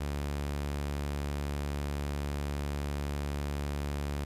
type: tone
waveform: sawtooth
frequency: 71.9 Hz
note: D2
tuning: 36 cents flat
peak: -28 dBFS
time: 0-4.25 s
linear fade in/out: 10 ms
effects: resampled to 32000 Hz + 10-bit